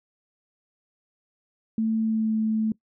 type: tone with pitch glide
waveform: sine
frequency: 221.9 to 219 Hz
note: A3 to A3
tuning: +15 to -8 cents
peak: -21 dBFS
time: 1.78-2.72 s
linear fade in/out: 2 ms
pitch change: -23 cents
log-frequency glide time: 2.01-2.34 s
effects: noise-tail reverb RT60 0.1 s tail -21 dB re dry